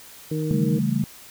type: harmonic tone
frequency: 155.4 Hz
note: D#3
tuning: 2 cents flat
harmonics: 1 / 2 / 3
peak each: -25 / -28 / -30 dBFS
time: 0.31-0.79 s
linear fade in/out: 5 ms
type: chord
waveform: sine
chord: A dominant seventh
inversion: first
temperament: equal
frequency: 138.59 / 164.81 / 196 / 220 Hz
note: C#3 / E3 / G3 / A3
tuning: 0 / 0 / 0 / 0 cents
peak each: -25 / -28 / -25 / -24 dBFS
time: 0.51-1.04 s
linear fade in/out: 0 ms
effects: white hiss -45 dBFS RMS until 1.3 s